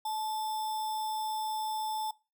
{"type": "tone with sample-and-hold", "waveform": "sine", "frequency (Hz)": 867, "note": "A5", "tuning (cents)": -26, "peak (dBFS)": -31, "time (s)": [0.05, 2.11], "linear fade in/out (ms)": 5, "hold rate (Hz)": 4410, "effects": ["noise-tail reverb RT60 0.3 s tail -21 dB re dry"]}